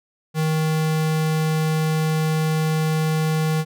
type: tone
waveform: square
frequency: 157.2 Hz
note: D#3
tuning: 18 cents sharp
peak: -19 dBFS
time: 0.34-3.65 s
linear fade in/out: 50 ms
effects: none